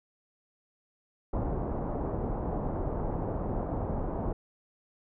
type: low-pass noise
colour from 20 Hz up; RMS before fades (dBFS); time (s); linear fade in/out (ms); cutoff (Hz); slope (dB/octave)
pink; -32; 1.33-4.33; 5; 900; 24
effects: none